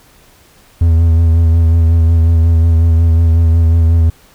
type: tone with vibrato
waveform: triangle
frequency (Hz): 82.5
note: E2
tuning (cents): +2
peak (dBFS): -4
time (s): 0.81-4.1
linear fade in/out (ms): 5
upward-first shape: sine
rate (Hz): 5.5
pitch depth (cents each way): 31
effects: pink hiss -46 dBFS RMS until 4.34 s